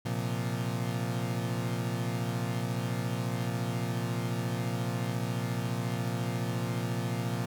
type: chord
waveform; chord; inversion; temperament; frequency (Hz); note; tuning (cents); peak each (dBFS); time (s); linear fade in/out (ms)
35% pulse; Bb suspended second; none; equal; 116.54 / 130.81 / 174.61; Bb2 / C3 / F3; 0 / 0 / 0; -31 / -34 / -34; 0.05-7.46; 10
effects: none